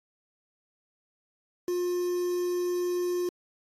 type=tone with quantisation; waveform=triangle; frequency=355.7 Hz; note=F4; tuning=32 cents sharp; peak=-24 dBFS; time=1.68-3.29 s; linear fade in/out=2 ms; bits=7; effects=AAC 48 kbps